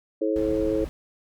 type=harmonic tone; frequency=107.9 Hz; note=A2; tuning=33 cents flat; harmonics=3 / 4 / 5; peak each=-25 / -26 / -27 dBFS; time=0.21-0.85 s; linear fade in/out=10 ms
type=noise; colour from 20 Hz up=brown; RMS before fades=-35 dBFS; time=0.36-0.89 s; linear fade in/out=0 ms
effects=none